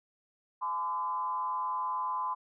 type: tone with frequency modulation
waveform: sine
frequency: 1018 Hz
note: C6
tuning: 48 cents flat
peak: -30 dBFS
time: 0.61-2.35 s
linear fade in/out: 20 ms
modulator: 167 Hz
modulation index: 0.65
effects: none